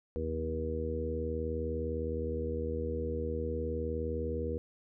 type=harmonic tone with a mistuned harmonic; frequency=79.6 Hz; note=D#2; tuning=40 cents sharp; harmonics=1 / 2 / 3 / 4 / 5 / 6; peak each=-36 / -46 / -41 / -43 / -41 / -36 dBFS; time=0.16-4.58 s; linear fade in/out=0 ms; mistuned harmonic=2; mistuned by=+17 cents; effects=none